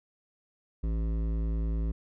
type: tone with hard clipping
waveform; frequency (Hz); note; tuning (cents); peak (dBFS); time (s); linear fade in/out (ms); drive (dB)
sine; 55; A1; 0; -29; 0.83-1.92; 10; 13
effects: none